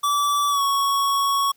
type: tone with pitch glide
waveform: square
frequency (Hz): 1156 to 1112.1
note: D6 to C#6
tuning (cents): -28 to +5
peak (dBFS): -19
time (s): 0.03-1.52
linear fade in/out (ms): 10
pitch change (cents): -67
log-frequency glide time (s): 0.49-0.62
effects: white hiss -61 dBFS RMS until 1.56 s